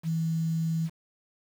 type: tone with quantisation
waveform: sine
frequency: 162.7 Hz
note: E3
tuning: 22 cents flat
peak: -25 dBFS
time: 0.03-0.9 s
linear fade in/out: 50 ms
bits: 8
effects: none